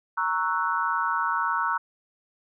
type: chord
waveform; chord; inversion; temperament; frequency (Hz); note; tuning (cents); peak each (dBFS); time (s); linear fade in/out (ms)
sine; F# dominant seventh; first; equal; 932.3 / 1108.7 / 1318.5 / 1480; A#5 / C#6 / E6 / F#6; 0 / 0 / 0 / 0; -28 / -29 / -28 / -29; 0.17-1.78; 10
effects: none